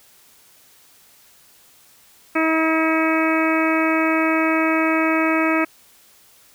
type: harmonic tone with a mistuned harmonic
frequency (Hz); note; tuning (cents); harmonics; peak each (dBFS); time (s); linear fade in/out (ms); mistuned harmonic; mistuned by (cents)
320; D#4; +49; 1 / 2 / 3 / 4 / 5 / 6 / 7 / 8; -19 / -24 / -28 / -24 / -28 / -29 / -25 / -28; 2.35-5.65; 10; 5; +17
effects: white hiss -52 dBFS RMS until 6.54 s